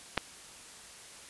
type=clicks; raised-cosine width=0.3 ms; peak=-26 / -10 dBFS; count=2; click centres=0.173 / 0.177 s; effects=white hiss -50 dBFS RMS until 1.29 s + resampled to 24000 Hz